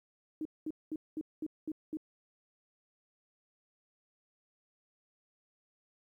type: tone bursts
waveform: sine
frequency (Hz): 311.1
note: D#4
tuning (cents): 0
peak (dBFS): -34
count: 7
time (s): 0.41-1.971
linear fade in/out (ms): 2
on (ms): 43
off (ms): 210
effects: 12-bit